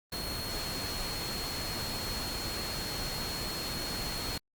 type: tone in noise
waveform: sine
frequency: 4291 Hz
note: C8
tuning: 43 cents sharp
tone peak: -38 dBFS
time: 0.12-4.38 s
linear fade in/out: 5 ms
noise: pink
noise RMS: -37 dBFS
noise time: 0.12-4.38 s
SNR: -4 dB
effects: Opus 32 kbps